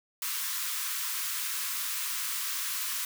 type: high-pass noise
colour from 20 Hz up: white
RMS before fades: -33 dBFS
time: 0.22-3.05 s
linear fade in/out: 2 ms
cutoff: 980 Hz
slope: 96 dB/octave
effects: none